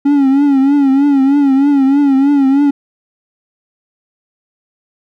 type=tone with vibrato; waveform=triangle; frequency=277.2 Hz; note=C#4; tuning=in tune; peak=-5 dBFS; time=0.05-2.71 s; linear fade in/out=10 ms; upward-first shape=triangle; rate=3.2 Hz; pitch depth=90 cents each way; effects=none